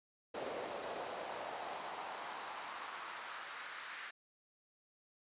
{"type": "noise with high-pass filter sweep", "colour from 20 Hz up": "brown", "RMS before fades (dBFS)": -45, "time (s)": [0.34, 4.11], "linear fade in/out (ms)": 10, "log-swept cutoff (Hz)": [490, 1600], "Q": 1.9, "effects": ["resampled to 8000 Hz"]}